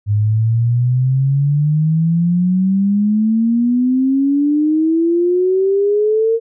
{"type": "exponential sweep", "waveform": "sine", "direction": "up", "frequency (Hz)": [102.2, 461.1], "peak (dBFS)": -11, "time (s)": [0.06, 6.4], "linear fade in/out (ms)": 50, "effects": []}